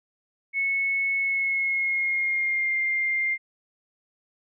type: tone with pitch glide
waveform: sine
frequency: 2200 to 2106 Hz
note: C#7 to C7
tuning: -14 to +11 cents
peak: -22 dBFS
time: 0.53-3.38 s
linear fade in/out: 50 ms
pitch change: -75 cents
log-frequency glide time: 1.17-2.77 s
effects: none